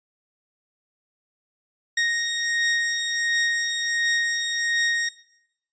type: beating tone pair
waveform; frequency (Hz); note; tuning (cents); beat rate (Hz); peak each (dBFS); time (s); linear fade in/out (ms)
sawtooth; 1864.7 / 1866.1; A#6 / A#6; 0 / +1; 1.4; -26 / -19; 1.97-5.09; 5
effects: noise-tail reverb RT60 0.8 s tail -18 dB re dry + resampled to 16000 Hz